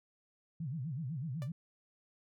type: tone with vibrato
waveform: sine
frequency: 143.5 Hz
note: D3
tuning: 40 cents flat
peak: -36 dBFS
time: 0.6-1.52 s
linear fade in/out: 5 ms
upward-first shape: sine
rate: 8 Hz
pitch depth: 290 cents each way
type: tone with exponential decay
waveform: sawtooth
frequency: 587.3 Hz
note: D5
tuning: in tune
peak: -40 dBFS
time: 1.42-1.52 s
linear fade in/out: 0 ms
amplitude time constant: 20 ms
effects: none